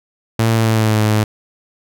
sawtooth tone with pitch glide, 113.2 to 107.47 Hz, A2 to A2, +50 to -40 cents, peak -8 dBFS, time 0.39-1.24 s, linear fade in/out 5 ms, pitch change -90 cents, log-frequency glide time 0.58-1.01 s, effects none

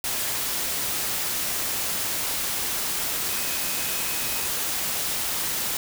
sine tone in noise, 2528 Hz, D#7, 27 cents sharp, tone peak -38 dBFS, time 3.3-4.46 s, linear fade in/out 2 ms, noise white, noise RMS -27 dBFS, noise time 0.04-5.77 s, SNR -14 dB, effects none

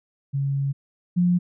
sine tone pair in turn, 138.59 / 177.18 Hz, C#3 / F3, 0 / +25 cents, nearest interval major third, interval 425 cents, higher second, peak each -21 / -16 dBFS, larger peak second, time 0.33-0.73 / 1.16-1.39 s, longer first, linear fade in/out 20 ms, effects none

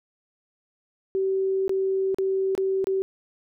sine tone with dropouts, 383.9 Hz, G4, 36 cents flat, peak -21 dBFS, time 1.15-3.02 s, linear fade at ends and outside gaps 0 ms, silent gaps 1.68-1.694 / 2.145-2.185 / 2.551-2.578 / 2.843-2.87 s, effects none

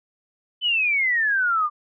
sine exponential sweep, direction down, 3052 to 1174.7 Hz, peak -18 dBFS, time 0.61-1.7 s, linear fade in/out 50 ms, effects none

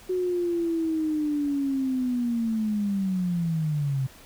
sine linear sweep, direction down, 370 to 130.3 Hz, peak -23 dBFS, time 0.09-4.07 s, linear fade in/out 10 ms, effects pink hiss -50 dBFS RMS until 4.25 s

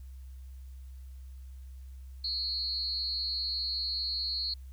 sine tone with amplitude modulation, 4296 Hz, C8, 45 cents sharp, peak -27 dBFS, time 2.24-4.54 s, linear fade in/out 5 ms, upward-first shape sine, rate 275 Hz, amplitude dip 75%, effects added 65 Hz sine -43 dBFS peak until 4.72 s + white hiss -68 dBFS RMS until 4.72 s

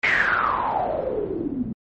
white noise with low-pass filter sweep, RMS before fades -23 dBFS, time 0.03-1.73 s, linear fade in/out 5 ms, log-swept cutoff 2200 to 210 Hz, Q 9.1, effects MP3 32 kbps

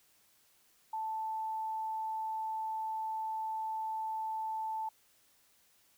sine tone, 880 Hz, A5, in tune, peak -34 dBFS, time 0.93-4.89 s, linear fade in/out 5 ms, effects white hiss -68 dBFS RMS until 5.97 s

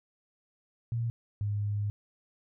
sine tone pair in turn, 116.54 / 103.14 Hz, A#2 / G#2, 0 / -11 cents, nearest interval major second, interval 211 cents, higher first, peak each -28 dBFS, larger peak neither, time 0.92-1.1 / 1.41-1.9 s, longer second, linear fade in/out 0 ms, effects none

